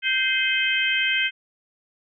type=harmonic tone with a mistuned harmonic; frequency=521 Hz; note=C5; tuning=7 cents flat; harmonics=3 / 4 / 5 / 6; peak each=-25 / -25 / -25 / -25 dBFS; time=0.02-1.31 s; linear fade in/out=50 ms; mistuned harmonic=5; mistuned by=-34 cents; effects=none